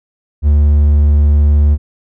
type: tone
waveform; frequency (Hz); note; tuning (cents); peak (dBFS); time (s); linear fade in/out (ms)
triangle; 73.42; D2; 0; -4; 0.42-1.78; 50
effects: none